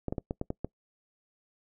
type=clicks; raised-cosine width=2 ms; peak=-18 dBFS; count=7; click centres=0.083 / 0.125 / 0.182 / 0.309 / 0.414 / 0.504 / 0.646 s; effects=noise-tail reverb RT60 0.1 s tail -24 dB re dry